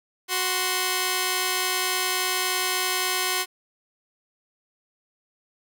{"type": "tone pair together", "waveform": "5% pulse", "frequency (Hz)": [370, 1046.5], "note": ["F#4", "C6"], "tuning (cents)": [0, 0], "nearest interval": "octave + tritone", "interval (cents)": 1800, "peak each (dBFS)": -14, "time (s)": [0.28, 3.46], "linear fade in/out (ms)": 50, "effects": []}